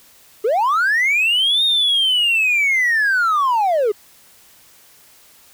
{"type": "linear two-way sweep", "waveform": "triangle", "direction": "up then down", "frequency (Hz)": [392, 3724, 392], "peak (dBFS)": -11, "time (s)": [0.44, 3.92], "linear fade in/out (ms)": 10, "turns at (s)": 1.64, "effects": ["tanh soft clip ceiling -9 dBFS", "white hiss -49 dBFS RMS until 5.53 s"]}